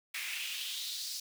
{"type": "noise with high-pass filter sweep", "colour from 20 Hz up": "pink", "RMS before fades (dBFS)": -39, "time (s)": [0.14, 1.2], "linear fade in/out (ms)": 5, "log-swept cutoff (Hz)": [2100, 5000], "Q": 3.4, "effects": []}